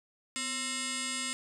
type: tone with frequency modulation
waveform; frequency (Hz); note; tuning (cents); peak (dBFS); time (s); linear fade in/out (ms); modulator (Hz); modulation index
sine; 2637; E7; 0; -32; 0.36-1.33; 0; 795; 7.9
effects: none